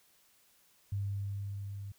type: tone with level ramp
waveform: sine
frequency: 99.9 Hz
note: G2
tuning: 33 cents sharp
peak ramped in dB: -31 to -40 dBFS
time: 0.92-1.92 s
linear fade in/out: 5 ms
effects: white hiss -67 dBFS RMS until 1.98 s